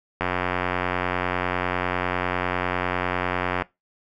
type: click train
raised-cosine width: 0.5 ms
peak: -8 dBFS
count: 308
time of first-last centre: 0.21-3.621 s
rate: 90 Hz
effects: noise-tail reverb RT60 0.2 s tail -21 dB re dry